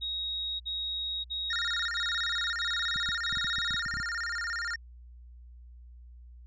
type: tone bursts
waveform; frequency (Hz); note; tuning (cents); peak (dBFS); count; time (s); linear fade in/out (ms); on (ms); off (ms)
sine; 3779; A#7; +23; -31; 6; 0.01-3.82; 20; 590; 54
type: tone with vibrato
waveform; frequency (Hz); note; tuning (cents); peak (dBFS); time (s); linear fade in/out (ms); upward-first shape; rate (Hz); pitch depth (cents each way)
square; 1606; G6; +41; -32; 1.5-4.76; 5; square; 17; 230
type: clicks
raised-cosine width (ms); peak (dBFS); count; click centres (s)
5; -30; 12; 2.96 / 3.09 / 3.327 / 3.372 / 3.446 / 3.584 / 3.708 / 3.743 / 3.862 / 3.94 / 3.97 / 4.001
effects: added 60 Hz sine -47 dBFS peak until 6.46 s + resampled to 16000 Hz